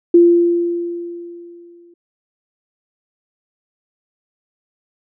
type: tone with exponential decay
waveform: sine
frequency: 344.5 Hz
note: F4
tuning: 24 cents flat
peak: -4 dBFS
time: 0.14-1.94 s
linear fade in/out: 5 ms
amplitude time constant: 390 ms
effects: none